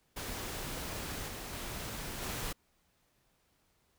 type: noise with level steps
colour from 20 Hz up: pink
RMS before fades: -40 / -43 / -41 / -38 dBFS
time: 0.16-2.53 s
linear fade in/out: 10 ms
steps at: 1.28 / 1.53 / 2.22 s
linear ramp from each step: 2 ms
effects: pink hiss -73 dBFS RMS until 3.98 s